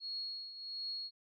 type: tone with tremolo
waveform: sine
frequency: 4315 Hz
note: C#8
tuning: 47 cents flat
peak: -37 dBFS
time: 0-1.11 s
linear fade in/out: 50 ms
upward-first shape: triangle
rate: 1.4 Hz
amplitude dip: 70%
effects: none